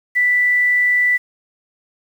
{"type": "tone with quantisation", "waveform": "sine", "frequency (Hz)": 1975.5, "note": "B6", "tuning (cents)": 0, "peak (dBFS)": -12, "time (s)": [0.15, 1.18], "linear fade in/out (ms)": 20, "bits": 7, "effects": []}